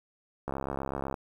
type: click train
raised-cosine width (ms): 1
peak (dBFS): -19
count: 46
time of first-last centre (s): 0.48-1.142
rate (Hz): 68
effects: 9-bit